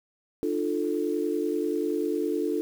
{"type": "chord", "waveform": "sine", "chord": "D minor", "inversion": "none", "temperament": "equal with one note detuned", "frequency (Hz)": [299, 349.2, 440], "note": ["D4", "F4", "A4"], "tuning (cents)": [31, 0, 0], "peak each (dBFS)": -29, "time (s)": [0.43, 2.61], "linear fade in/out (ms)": 0, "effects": ["8-bit"]}